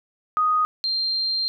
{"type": "tone pair in turn", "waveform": "sine", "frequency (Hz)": [1245, 4174], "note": ["D#6", "C8"], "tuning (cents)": [1, -5], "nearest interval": "octave + major sixth", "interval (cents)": 2094, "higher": "second", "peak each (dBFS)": [-17, -21], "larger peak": "first", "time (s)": [[0.37, 0.65], [0.84, 1.48]], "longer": "second", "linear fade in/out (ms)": 0, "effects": []}